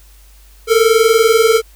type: tone pair together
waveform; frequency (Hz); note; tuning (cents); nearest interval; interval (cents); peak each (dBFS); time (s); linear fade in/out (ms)
square; 439.4 / 459.8; A4 / A#4; -2 / -24; minor second; 78; -12; 0.67-1.62; 50
effects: added 50 Hz sine -41 dBFS peak until 1.75 s + white hiss -49 dBFS RMS until 1.75 s